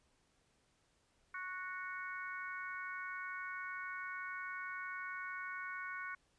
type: harmonic tone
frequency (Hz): 368.9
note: F#4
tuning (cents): -5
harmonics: 3 / 4 / 5 / 6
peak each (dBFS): -47 / -44 / -51 / -49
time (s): 1.34-6.15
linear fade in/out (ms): 5
effects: pink hiss -75 dBFS RMS until 6.38 s + resampled to 22050 Hz